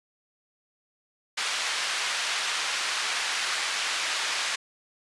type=band-pass noise; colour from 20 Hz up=pink; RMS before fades=-29 dBFS; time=1.37-4.56 s; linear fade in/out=10 ms; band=1400 to 6000 Hz; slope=12 dB/octave; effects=resampled to 24000 Hz